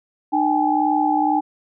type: tone cluster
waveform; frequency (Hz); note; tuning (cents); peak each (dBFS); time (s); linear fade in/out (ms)
sine; 302.8 / 784 / 846; D#4 / G5 / G#5; -47 / 0 / +32; -20; 0.32-1.41; 20
effects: none